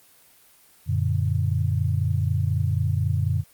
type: chord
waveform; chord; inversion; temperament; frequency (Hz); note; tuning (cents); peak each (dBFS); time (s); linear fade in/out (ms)
sine; Gb augmented; none; equal; 92.5 / 116.54 / 146.83; Gb2 / Bb2 / D3; 0 / 0 / 0; -23 / -25 / -26; 0.86-3.44; 50
effects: white hiss -55 dBFS RMS until 3.53 s + Opus 24 kbps